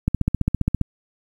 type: click train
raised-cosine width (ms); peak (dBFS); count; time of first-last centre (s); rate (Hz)
5; -6; 12; 0.08-0.813; 15
effects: 8-bit